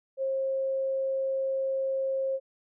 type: tone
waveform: sine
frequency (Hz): 535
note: C5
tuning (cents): +38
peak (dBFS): -26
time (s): 0.17-2.4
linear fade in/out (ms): 50
effects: none